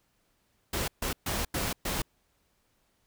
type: noise bursts at uneven times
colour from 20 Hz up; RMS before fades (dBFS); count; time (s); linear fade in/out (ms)
pink; -31; 5; 0.73-0.88 / 1.02-1.13 / 1.26-1.45 / 1.54-1.73 / 1.85-2.02; 5
effects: pink hiss -72 dBFS RMS until 3.06 s